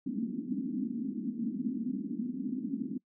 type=band-pass noise; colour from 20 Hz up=pink; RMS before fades=-35 dBFS; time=0.06-2.98 s; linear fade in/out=5 ms; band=210 to 270 Hz; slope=48 dB/octave; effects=noise-tail reverb RT60 0.1 s tail -23 dB re dry